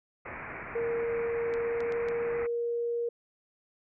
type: low-pass noise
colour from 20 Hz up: white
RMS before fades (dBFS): -41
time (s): 0.25-2.47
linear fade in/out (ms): 10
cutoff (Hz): 2400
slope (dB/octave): 96
type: tone with pitch glide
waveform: sine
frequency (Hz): 466.2 to 471.6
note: A#4 to A#4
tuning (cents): 0 to +20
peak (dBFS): -28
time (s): 0.75-3.09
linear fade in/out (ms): 5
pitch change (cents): +20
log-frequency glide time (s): 1.35-2.55
type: clicks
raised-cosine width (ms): 0.2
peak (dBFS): -29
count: 4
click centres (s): 1.539 / 1.805 / 1.923 / 2.086
effects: none